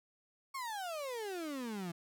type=exponential sweep; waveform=35% pulse; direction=down; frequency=1115 to 164.81 Hz; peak=-37 dBFS; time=0.54-1.92 s; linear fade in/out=10 ms; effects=none